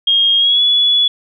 sine tone with pitch glide, 3245 to 3408 Hz, G#7 to G#7, -41 to +44 cents, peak -9 dBFS, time 0.07-1.08 s, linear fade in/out 5 ms, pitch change +85 cents, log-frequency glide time 0.38-0.62 s, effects none

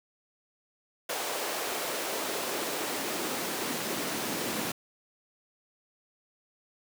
pink noise with high-pass filter sweep, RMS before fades -33 dBFS, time 1.09-4.72 s, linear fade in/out 5 ms, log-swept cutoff 530 to 220 Hz, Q 1.4, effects none

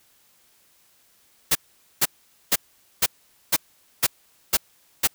white noise bursts, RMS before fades -18 dBFS, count 8, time 1.51-5.074 s, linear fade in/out 10 ms, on 43 ms, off 460 ms, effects white hiss -60 dBFS RMS until 5.14 s

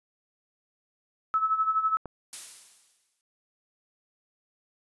sine tone with tremolo, 1300 Hz, E6, 24 cents flat, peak -20 dBFS, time 1.34-1.97 s, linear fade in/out 0 ms, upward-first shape sine, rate 12 Hz, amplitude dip 70%
click, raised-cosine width 1 ms, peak -23 dBFS, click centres 2.057 s
blue noise with exponential decay, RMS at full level -35 dBFS, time 2.33-3.21 s, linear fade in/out 0 ms, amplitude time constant 190 ms
effects resampled to 24000 Hz

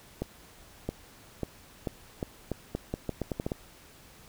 accelerating click train, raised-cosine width 2 ms, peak -17 dBFS, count 14, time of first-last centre 0.22-3.518 s, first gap 670 ms, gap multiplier 0.81, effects pink hiss -54 dBFS RMS until 4.28 s

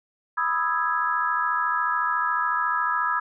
sine chord, E major seventh, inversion second, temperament equal, 987.8 / 1244.5 / 1318.5 / 1661.2 Hz, B5 / D#6 / E6 / G#6, 0 / 0 / 0 / 0 cents, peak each -27 dBFS, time 0.37-3.2 s, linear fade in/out 10 ms, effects none

